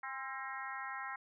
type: harmonic tone with a mistuned harmonic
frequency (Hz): 267.8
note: C4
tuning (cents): +40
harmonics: 3 / 4 / 5 / 6 / 7 / 8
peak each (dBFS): -47 / -46 / -46 / -49 / -46 / -51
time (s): 0.03-1.16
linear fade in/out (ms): 5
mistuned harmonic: 4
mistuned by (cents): -39
effects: none